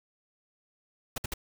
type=noise bursts; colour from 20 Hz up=pink; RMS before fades=-33 dBFS; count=3; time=1.16-1.339 s; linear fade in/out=5 ms; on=21 ms; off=58 ms; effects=none